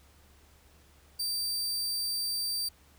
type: tone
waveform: sawtooth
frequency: 4670 Hz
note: D8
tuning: 11 cents flat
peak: -27 dBFS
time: 1.19-2.69 s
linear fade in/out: 10 ms
effects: added 72 Hz sine -60 dBFS peak until 2.98 s + pink hiss -62 dBFS RMS until 2.98 s